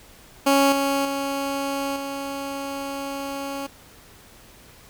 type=tone with level steps; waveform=15% pulse; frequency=276.9 Hz; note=C#4; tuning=2 cents flat; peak=-9 / -14 / -18 / -22 dBFS; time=0.46-3.67 s; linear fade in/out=10 ms; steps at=0.72 / 1.05 / 1.96 s; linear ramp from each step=2 ms; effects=pink hiss -49 dBFS RMS until 4.89 s